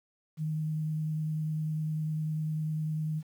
sine tone with vibrato, 155.56 Hz, D#3, in tune, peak -29 dBFS, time 0.37-3.23 s, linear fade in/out 50 ms, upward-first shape triangle, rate 10 Hz, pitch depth 14 cents each way, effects 10-bit

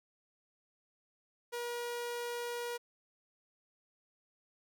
sawtooth tone, 478.8 Hz, A#4, 46 cents sharp, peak -33 dBFS, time 1.52-2.78 s, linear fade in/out 20 ms, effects none

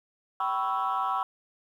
sine chord, C# half-diminished seventh, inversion second, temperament equal with one note detuned, 770.5 / 987.8 / 1108.7 / 1318.5 Hz, G5 / B5 / C#6 / E6, -30 / 0 / 0 / 0 cents, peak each -30 dBFS, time 0.4-1.23 s, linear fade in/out 2 ms, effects tanh soft clip ceiling -20 dBFS + 10-bit

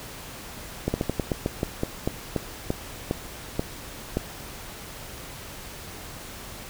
slowing click train, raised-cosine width 2 ms, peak -10 dBFS, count 15, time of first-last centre 0.88-4.17 s, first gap 60 ms, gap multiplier 1.19, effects pink hiss -40 dBFS RMS until 6.69 s

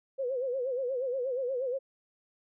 sine tone with vibrato, 513 Hz, C5, 34 cents flat, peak -29 dBFS, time 0.18-1.79 s, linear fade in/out 20 ms, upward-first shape sine, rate 8.4 Hz, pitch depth 110 cents each way, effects none

